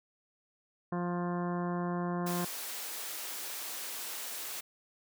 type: harmonic tone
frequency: 175.8 Hz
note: F3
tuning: 12 cents sharp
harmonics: 1 / 2 / 3 / 4 / 5 / 6 / 7 / 8 / 9 / 10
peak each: -33 / -38 / -44 / -41 / -49 / -41 / -53 / -50 / -53 / -53 dBFS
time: 0.92-2.45 s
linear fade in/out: 5 ms
type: high-pass noise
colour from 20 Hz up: white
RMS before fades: -40 dBFS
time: 2.26-4.61 s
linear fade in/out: 10 ms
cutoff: 350 Hz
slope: 12 dB/octave
effects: none